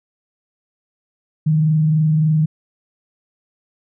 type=tone with frequency modulation; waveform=sine; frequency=155.56 Hz; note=D#3; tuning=in tune; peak=-12 dBFS; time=1.46-2.46 s; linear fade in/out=10 ms; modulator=23.5 Hz; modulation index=0.22; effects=none